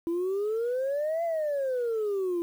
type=exponential two-way sweep; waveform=sine; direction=up then down; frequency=330.7 to 684 to 336.9 Hz; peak=-24 dBFS; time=0.07-2.42 s; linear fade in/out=0 ms; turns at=1.24 s; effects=tanh soft clip ceiling -24 dBFS + 9-bit